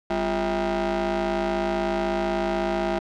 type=ring-modulated tone; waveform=25% pulse; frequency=150.3 Hz; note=D3; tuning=40 cents sharp; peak=-16 dBFS; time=0.1-2.99 s; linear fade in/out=5 ms; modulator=498 Hz; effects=low-pass 4000 Hz 12 dB/octave